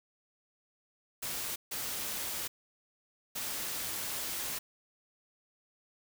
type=noise bursts at uneven times; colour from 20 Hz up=white; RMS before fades=-37 dBFS; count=3; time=1.22-1.56 / 1.71-2.48 / 3.35-4.59 s; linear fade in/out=10 ms; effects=none